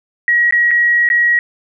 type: tone with dropouts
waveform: sine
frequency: 1905 Hz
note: A#6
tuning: 37 cents sharp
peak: -9 dBFS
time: 0.28-1.39 s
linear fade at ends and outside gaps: 1 ms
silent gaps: 0.509-0.524 / 0.709-0.713 / 1.089-1.101 s
effects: none